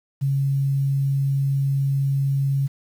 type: tone with quantisation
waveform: sine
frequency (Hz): 137.8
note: C#3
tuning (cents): -10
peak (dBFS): -18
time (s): 0.21-2.68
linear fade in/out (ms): 20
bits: 8
effects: none